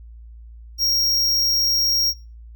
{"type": "tone", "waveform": "square", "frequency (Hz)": 5588, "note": "F8", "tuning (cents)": 0, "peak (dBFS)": -17, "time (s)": [0.78, 2.14], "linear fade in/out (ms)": 50, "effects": ["noise-tail reverb RT60 0.3 s tail -23 dB re dry", "added 57 Hz sine -38 dBFS peak until 2.55 s"]}